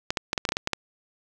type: clicks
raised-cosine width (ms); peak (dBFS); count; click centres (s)
0.2; -7; 10; 0.105 / 0.172 / 0.331 / 0.378 / 0.452 / 0.49 / 0.521 / 0.569 / 0.674 / 0.733
effects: none